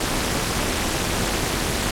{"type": "noise with amplitude modulation", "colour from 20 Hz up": "pink", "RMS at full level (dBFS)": -19, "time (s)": [0, 1.91], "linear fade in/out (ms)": 5, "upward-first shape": "sine", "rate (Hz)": 288, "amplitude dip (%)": 95, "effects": ["low-pass 11000 Hz 12 dB/octave"]}